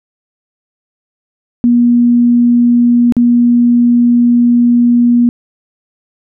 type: tone with dropouts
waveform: sine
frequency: 240 Hz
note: B3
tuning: 49 cents flat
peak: -5 dBFS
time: 1.64-5.29 s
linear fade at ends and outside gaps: 0 ms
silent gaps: 3.123-3.167 s
effects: none